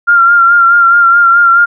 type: tone with vibrato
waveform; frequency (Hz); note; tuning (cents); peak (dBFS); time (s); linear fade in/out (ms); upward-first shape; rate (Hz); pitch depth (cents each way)
sine; 1387; F6; -12; -3; 0.07-1.66; 20; sine; 4.7; 33
effects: none